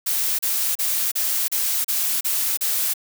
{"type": "noise bursts", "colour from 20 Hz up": "blue", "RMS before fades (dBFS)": -22, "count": 8, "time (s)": [0.06, 2.938], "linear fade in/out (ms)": 10, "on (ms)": 330, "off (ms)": 34, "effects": []}